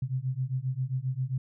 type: beating tone pair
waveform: sine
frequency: 126.3 / 133.8 Hz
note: B2 / C3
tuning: +39 / +39 cents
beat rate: 7.5 Hz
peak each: -31 dBFS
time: 0.02-1.38 s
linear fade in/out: 5 ms
effects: none